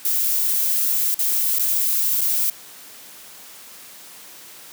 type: noise with dropouts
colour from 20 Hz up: violet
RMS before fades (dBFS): -20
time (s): 0.05-2.5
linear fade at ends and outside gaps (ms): 2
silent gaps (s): 1.144-1.19 / 1.587-1.594 / 2.21-2.214
effects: white hiss -42 dBFS RMS until 4.72 s + high-pass 150 Hz 12 dB/octave